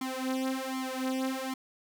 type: tone with flanger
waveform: sawtooth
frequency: 261.6 Hz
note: C4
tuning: in tune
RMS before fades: -33 dBFS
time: 0.01-1.54 s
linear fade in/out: 5 ms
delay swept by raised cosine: 0.91 to 4.21 ms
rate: 1.3 Hz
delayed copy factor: +1
effects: none